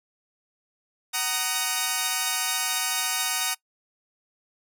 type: chord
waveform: 5% pulse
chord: D# minor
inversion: first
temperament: equal with one note detuned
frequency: 749.5 / 932.3 / 1244.5 Hz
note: F#5 / A#5 / D#6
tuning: +22 / 0 / 0 cents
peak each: -17 dBFS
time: 1.13-3.55 s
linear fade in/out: 20 ms
effects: noise-tail reverb RT60 0.1 s tail -22 dB re dry